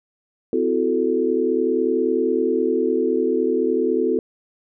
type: chord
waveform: sine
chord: F# half-diminished seventh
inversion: second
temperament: equal with one note detuned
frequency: 255.8 / 329.6 / 370 / 440 Hz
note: C4 / E4 / F#4 / A4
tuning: -39 / 0 / 0 / 0 cents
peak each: -24 / -24 / -22 / -21 dBFS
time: 0.53-4.19 s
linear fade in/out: 2 ms
effects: none